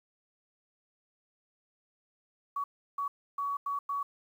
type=tone bursts at uneven times; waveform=sine; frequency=1128 Hz; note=C#6; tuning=30 cents sharp; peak=-30 dBFS; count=5; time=2.56-2.64 / 2.98-3.08 / 3.38-3.57 / 3.66-3.79 / 3.89-4.03 s; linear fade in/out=5 ms; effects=10-bit